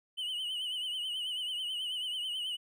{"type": "tone with vibrato", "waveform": "triangle", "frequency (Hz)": 2986, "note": "F#7", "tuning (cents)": 15, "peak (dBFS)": -32, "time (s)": [0.17, 2.57], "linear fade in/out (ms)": 20, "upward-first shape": "triangle", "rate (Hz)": 9.2, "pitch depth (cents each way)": 89, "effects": []}